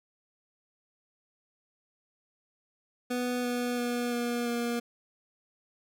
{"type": "tone with pitch steps", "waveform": "25% pulse", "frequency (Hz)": [246.9, 244.5, 242.1, 239.7, 237.4], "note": ["B3", "B3", "B3", "A#3", "A#3"], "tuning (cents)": [0, -17, -34, 48, 32], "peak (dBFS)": -25, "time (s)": [3.1, 4.8], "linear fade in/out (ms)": 10, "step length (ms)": 340, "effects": []}